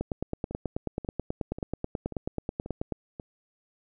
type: two click trains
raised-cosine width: 2 ms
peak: -16 / -24 dBFS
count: 28 / 6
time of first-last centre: 0.01-2.923 / 0.51-3.198 s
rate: 9.27 / 1.86 Hz
effects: none